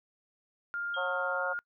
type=tone with pitch glide; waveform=sine; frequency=1404 to 1418.7 Hz; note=F6 to F6; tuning=+9 to +27 cents; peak=-32 dBFS; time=0.74-1.59 s; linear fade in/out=0 ms; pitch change=+18 cents; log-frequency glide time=1.37-1.46 s
type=tone with exponential decay; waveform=sine; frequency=3232 Hz; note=G#7; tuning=48 cents flat; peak=-38 dBFS; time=0.94-1.4 s; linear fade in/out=2 ms; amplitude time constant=100 ms
type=harmonic tone; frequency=181.6 Hz; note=F#3; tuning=32 cents flat; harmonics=3 / 4 / 5 / 6 / 7; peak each=-34 / -38 / -39 / -42 / -40 dBFS; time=0.96-1.54 s; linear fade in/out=20 ms
effects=noise-tail reverb RT60 0.1 s tail -25 dB re dry